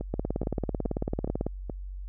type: two click trains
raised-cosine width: 2 ms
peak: -15 / -20 dBFS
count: 25 / 5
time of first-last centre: 0.14-1.466 / 0.01-1.698 s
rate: 18.1 / 2.37 Hz
effects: added 47 Hz sine -35 dBFS peak until 2.08 s